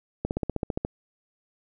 slowing click train, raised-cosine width 2 ms, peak -13 dBFS, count 10, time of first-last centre 0.25-0.849 s, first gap 59 ms, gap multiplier 1.03, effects none

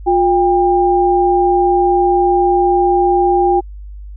sine tone pair together, 355.5 / 798 Hz, F4 / G5, +31 / +31 cents, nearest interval octave + major second, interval 1400 cents, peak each -12 dBFS, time 0.06-3.61 s, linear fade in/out 20 ms, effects added 50 Hz sine -28 dBFS peak until 4.16 s

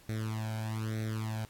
sawtooth tone with flanger, 110 Hz, A2, in tune, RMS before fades -35 dBFS, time 0.09-1.45 s, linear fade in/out 0 ms, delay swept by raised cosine 0.5 to 1.31 ms, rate 1.1 Hz, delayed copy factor +0.9, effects pink hiss -59 dBFS RMS until 1.49 s + AAC 64 kbps

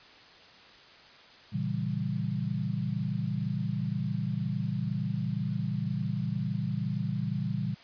sine chord, A# diminished seventh, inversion none, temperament equal, 116.54 / 138.59 / 164.81 / 196 Hz, A#2 / C#3 / E3 / G3, 0 / 0 / 0 / 0 cents, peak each -34 dBFS, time 1.52-7.75 s, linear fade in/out 20 ms, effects white hiss -53 dBFS RMS until 7.83 s + resampled to 11025 Hz

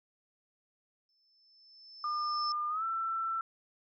sine tone with exponential growth, 5274 Hz, E8, in tune, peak -33 dBFS, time 1.09-2.52 s, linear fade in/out 1 ms, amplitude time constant 310 ms
sine tone with pitch glide, 1205 to 1337 Hz, D6 to E6, +44 to +24 cents, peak -31 dBFS, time 2.04-3.41 s, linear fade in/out 2 ms, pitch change +180 cents, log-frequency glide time 2.69-2.84 s
effects none

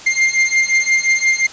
45% pulse beating tone pair, 2104 / 2109.7 Hz, C7 / C7, +9 / +14 cents, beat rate 5.7 Hz, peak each -16 / -15 dBFS, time 0.06-1.47 s, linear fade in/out 10 ms, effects white hiss -35 dBFS RMS until 1.52 s + resampled to 16000 Hz

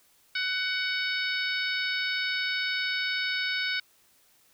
harmonic tone, 747 Hz, F#5, 16 cents sharp, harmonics 2 / 3 / 4 / 5 / 6 / 7, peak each -31 / -32 / -37 / -34 / -37 / -39 dBFS, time 0.35-3.8 s, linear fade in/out 5 ms, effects white hiss -63 dBFS RMS until 4.53 s

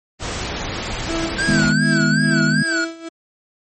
pink noise, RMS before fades -25 dBFS, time 0.19-1.74 s, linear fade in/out 50 ms
35% pulse tone with tremolo, 329.6 Hz, E4, in tune, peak -19 dBFS, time 1.08-3.09 s, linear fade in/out 10 ms, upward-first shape sine, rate 2.5 Hz, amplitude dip 85%
square tone with vibrato, 1537 Hz, G6, 35 cents flat, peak -19 dBFS, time 1.38-2.85 s, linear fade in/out 10 ms, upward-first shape sine, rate 2.6 Hz, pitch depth 120 cents each way
sine chord, G# minor, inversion second, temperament equal, 155.56 / 207.7 / 246.9 Hz, D#3 / G#3 / B3, 0 / 0 / 0 cents, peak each -19 / -19 / -20 dBFS, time 1.47-2.63 s, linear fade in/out 10 ms
effects MP3 32 kbps

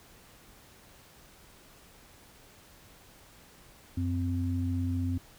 sine tone pair together, 91.57 / 258.7 Hz, F#2 / C4, -17 / -19 cents, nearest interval octave + tritone, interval 1798 cents, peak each -29 / -32 dBFS, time 3.97-5.18 s, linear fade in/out 5 ms, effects pink hiss -56 dBFS RMS until 5.38 s

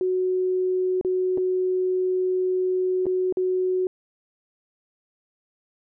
sine tone with dropouts, 369.4 Hz, F#4, 3 cents flat, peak -20 dBFS, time 0.01-3.87 s, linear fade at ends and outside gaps 1 ms, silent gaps 1.012-1.048 / 1.375-1.38 / 3.057-3.066 / 3.325-3.371 s, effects none

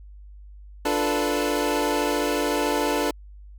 25% pulse chord, B half-diminished seventh, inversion first, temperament equal, 293.7 / 349.2 / 440 / 493.9 Hz, D4 / F4 / A4 / B4, 0 / 0 / 0 / 0 cents, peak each -22 / -26 / -23 / -25 dBFS, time 0.85-3.11 s, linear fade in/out 5 ms, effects added 50 Hz sine -41 dBFS peak until 3.58 s

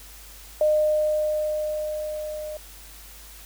sine tone with level ramp, 610 Hz, D#5, 34 cents flat, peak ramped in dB -16 to -31 dBFS, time 0.61-2.57 s, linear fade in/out 2 ms, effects added 50 Hz sine -46 dBFS peak until 3.45 s + white hiss -46 dBFS RMS until 3.45 s

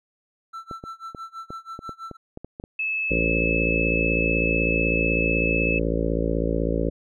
triangle tone with tremolo, 1335 Hz, E6, 22 cents sharp, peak -30 dBFS, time 0.53-2.17 s, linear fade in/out 10 ms, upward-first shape sine, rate 6.1 Hz, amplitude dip 95%
clicks, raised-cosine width 2 ms, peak -22 dBFS, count 11, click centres 0.712 / 0.839 / 1.148 / 1.505 / 1.791 / 1.893 / 2.113 / 2.374 / 2.446 / 2.599 / 2.639 s
sine tone, 2604 Hz, E7, 22 cents flat, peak -23 dBFS, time 2.79-5.79 s, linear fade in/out 5 ms
harmonic tone, 56 Hz, A1, 31 cents sharp, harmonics 1 / 2 / 3 / 4 / 5 / 6 / 7 / 8 / 9 / 10, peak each -26 / -36 / -29 / -34 / -29 / -32 / -32 / -31 / -30 / -32 dBFS, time 3.1-6.9 s, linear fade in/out 10 ms
effects none

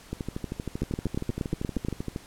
two click trains, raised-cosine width 3 ms, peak -18 / -14 dBFS, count 27 / 10, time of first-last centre 0.13-2.161 / 0.82-1.885 s, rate 12.8 / 8.45 Hz, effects pink hiss -50 dBFS RMS until 2.26 s + low-pass 12000 Hz 12 dB/octave

